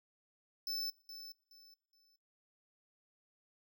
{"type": "tone with echo", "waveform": "square", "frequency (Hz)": 5274, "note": "E8", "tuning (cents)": 0, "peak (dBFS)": -37, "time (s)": [0.67, 0.9], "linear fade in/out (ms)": 2, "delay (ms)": 420, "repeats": 3, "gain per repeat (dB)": -11, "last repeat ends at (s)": 2.16, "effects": ["noise-tail reverb RT60 0.7 s tail -21 dB re dry"]}